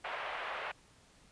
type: band-pass noise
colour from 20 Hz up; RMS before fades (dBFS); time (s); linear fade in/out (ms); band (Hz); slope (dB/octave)
pink; -40; 0.04-0.72; 10; 590 to 2700; 24
effects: pink hiss -63 dBFS RMS until 1.31 s + resampled to 22050 Hz